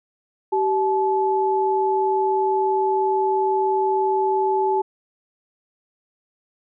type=tone pair together; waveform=sine; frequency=385.2 / 863 Hz; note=G4 / A5; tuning=-30 / -34 cents; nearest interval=octave + major second; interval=1396 cents; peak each=-20 dBFS; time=0.52-4.82 s; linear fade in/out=10 ms; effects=none